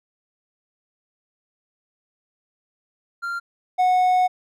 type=tone pair in turn; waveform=triangle; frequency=1388 / 733.7 Hz; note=F6 / F#5; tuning=-11 / -15 cents; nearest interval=major seventh; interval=1104 cents; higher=first; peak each=-23 / -13 dBFS; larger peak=second; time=3.22-3.4 / 3.78-4.28 s; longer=second; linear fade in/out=20 ms; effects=none